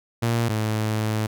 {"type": "tone pair in turn", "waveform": "sawtooth", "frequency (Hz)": [116.54, 108.59], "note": ["A#2", "A2"], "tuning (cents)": [0, -22], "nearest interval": "minor second", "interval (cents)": 122, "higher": "first", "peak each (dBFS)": [-16, -18], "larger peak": "first", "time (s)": [[0.22, 0.49], [0.49, 1.27]], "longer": "second", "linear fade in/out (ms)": 10, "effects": []}